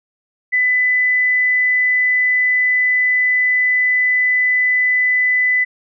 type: tone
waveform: sine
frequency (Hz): 2000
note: B6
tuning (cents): +21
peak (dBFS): -12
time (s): 0.52-5.65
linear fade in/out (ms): 20
effects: none